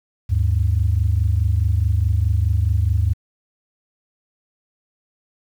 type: tone pair together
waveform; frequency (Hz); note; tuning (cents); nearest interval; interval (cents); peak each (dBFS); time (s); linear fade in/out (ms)
sine; 76.54 / 101.3; D#2 / G#2; -28 / -43; perfect fourth; 485; -17; 0.29-3.14; 20
effects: tanh soft clip ceiling -8 dBFS + 8-bit